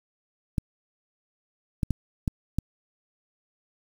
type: clicks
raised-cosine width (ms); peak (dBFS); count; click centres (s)
5; -12; 5; 0.582 / 1.832 / 1.907 / 2.278 / 2.586
effects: 7-bit